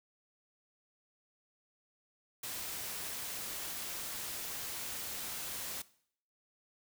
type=noise; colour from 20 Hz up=white; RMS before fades=-41 dBFS; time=2.43-5.82 s; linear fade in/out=5 ms; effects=noise-tail reverb RT60 0.6 s tail -19 dB re dry